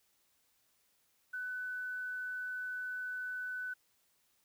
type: tone with quantisation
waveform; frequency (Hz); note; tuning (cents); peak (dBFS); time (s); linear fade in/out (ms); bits
sine; 1499; F#6; +22; -37; 1.33-3.74; 10; 11
effects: white hiss -74 dBFS RMS until 4.44 s